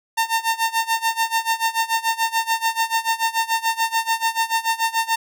sawtooth tone with tremolo, 907 Hz, A#5, 48 cents flat, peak -12 dBFS, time 0.17-5.16 s, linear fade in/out 10 ms, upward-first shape sine, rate 6.9 Hz, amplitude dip 90%, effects none

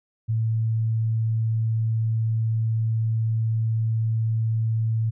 sine tone, 112 Hz, A2, 31 cents sharp, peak -20 dBFS, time 0.28-5.11 s, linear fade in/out 20 ms, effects none

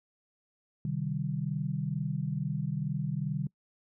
sine tone cluster, 130.5 / 152.8 / 193.3 Hz, C3 / D#3 / G3, -4 / -31 / -24 cents, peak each -35 / -32 / -36 dBFS, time 0.85-3.47 s, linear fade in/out 2 ms, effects noise-tail reverb RT60 0.1 s tail -24 dB re dry

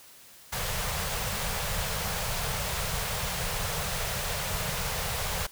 pink band-stop noise, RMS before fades -31 dBFS, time 0.52-5.47 s, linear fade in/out 10 ms, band 190 to 440 Hz, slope 48 dB/octave, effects white hiss -52 dBFS RMS until 5.51 s

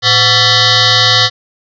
sine tone with frequency modulation, 112.5 Hz, A2, 39 cents sharp, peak -6 dBFS, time 0.02-1.3 s, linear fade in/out 50 ms, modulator 622 Hz, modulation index 7.6, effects none

